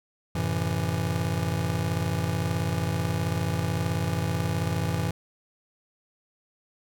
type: chord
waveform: square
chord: F# half-diminished seventh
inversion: none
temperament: just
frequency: 92.5 / 111 / 133.2 / 166.5 Hz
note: F#2 / A2 / C3 / E3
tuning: 0 / +16 / +31 / +18 cents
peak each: -31 / -32 / -34 / -30 dBFS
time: 0.35-5.11 s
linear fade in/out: 5 ms
effects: none